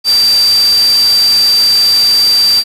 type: tone in noise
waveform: sine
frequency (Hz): 4679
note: D8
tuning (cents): -7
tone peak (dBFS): -6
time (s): 0.04-2.64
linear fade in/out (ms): 50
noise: white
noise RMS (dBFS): -20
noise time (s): 0.04-2.64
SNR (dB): +11
effects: resampled to 32000 Hz